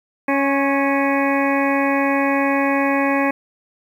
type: harmonic tone with a mistuned harmonic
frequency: 277.3 Hz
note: C#4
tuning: 1 cent sharp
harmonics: 1 / 2 / 3 / 4 / 6 / 7 / 8 / 9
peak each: -19 / -22 / -24 / -25 / -27 / -27 / -28 / -29 dBFS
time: 0.28-3.31 s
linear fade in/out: 5 ms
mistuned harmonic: 4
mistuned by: -19 cents
effects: 8-bit